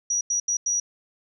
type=tone bursts at uneven times; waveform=sine; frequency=5800 Hz; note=F#8; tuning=35 cents flat; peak=-21 dBFS; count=4; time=0.1-0.21 / 0.3-0.4 / 0.48-0.57 / 0.66-0.8 s; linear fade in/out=5 ms; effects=none